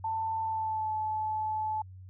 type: tone with pitch glide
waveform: sine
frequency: 889 to 865.7 Hz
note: A5 to A5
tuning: +18 to -28 cents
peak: -29 dBFS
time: 0.04-1.82 s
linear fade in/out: 5 ms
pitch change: -46 cents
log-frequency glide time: 0.44-0.93 s
effects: added 93 Hz sine -45 dBFS peak until 2.09 s